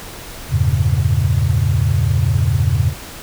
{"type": "chord", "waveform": "sine", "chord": "E diminished seventh", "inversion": "none", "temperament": "equal with one note detuned", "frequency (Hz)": [82.41, 98, 113.94, 138.59], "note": ["E2", "G2", "Bb2", "Db3"], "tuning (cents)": [0, 0, -39, 0], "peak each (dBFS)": -18, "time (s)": [0.49, 2.94], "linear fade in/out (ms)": 50, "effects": ["pink hiss -33 dBFS RMS until 3.22 s"]}